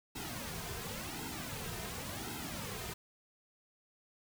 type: noise with flanger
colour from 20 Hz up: pink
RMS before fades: -42 dBFS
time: 0.15-2.94 s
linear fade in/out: 10 ms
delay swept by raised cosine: 1.7 to 3.6 ms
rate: 0.92 Hz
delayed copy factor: -0.75
effects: none